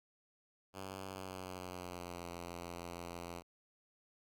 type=tone with pitch glide; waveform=5% pulse; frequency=95.4 to 86.48 Hz; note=G2 to F2; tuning=-47 to -16 cents; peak=-33 dBFS; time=0.73-3.43 s; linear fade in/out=50 ms; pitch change=-169 cents; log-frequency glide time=1.09-2.27 s; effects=none